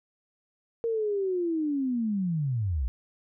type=linear sweep; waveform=sine; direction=down; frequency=466.2 to 55 Hz; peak=-25 dBFS; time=0.84-2.88 s; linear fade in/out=0 ms; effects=none